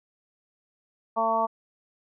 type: harmonic tone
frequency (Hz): 225.2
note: A3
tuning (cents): +40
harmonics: 1 / 2 / 3 / 4 / 5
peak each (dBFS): -36 / -35 / -26 / -26 / -27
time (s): 1.16-1.47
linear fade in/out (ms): 20
effects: none